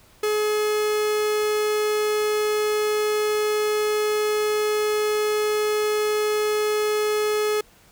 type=tone; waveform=45% pulse; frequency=423.9 Hz; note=G#4; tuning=35 cents sharp; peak=-20 dBFS; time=0.23-7.61 s; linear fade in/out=5 ms; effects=pink hiss -54 dBFS RMS until 7.91 s